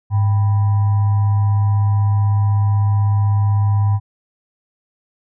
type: tone with frequency modulation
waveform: sine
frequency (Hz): 102.7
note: G#2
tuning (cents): -19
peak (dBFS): -12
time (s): 0.1-4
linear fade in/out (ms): 50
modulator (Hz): 884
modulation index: 0.21
effects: none